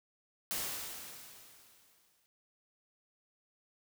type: noise with exponential decay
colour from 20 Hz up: white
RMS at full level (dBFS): -35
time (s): 0.51-2.26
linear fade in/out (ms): 0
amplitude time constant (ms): 380
effects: none